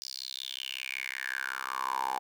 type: tone with high-pass filter sweep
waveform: 10% pulse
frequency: 65.41 Hz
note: C2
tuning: in tune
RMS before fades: -36 dBFS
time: 0.02-2.19 s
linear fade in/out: 0 ms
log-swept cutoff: 5100 to 790 Hz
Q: 7
effects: none